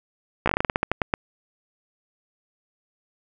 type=slowing click train; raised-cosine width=0.5 ms; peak=-5 dBFS; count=14; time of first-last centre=0.46-1.139 s; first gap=15 ms; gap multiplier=1.19; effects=none